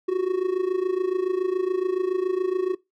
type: tone with amplitude modulation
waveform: triangle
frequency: 370 Hz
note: F#4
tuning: in tune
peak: -16 dBFS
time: 0.08-2.75 s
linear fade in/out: 10 ms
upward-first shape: sine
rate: 27.1 Hz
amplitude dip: 75%
effects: noise-tail reverb RT60 0.2 s tail -22 dB re dry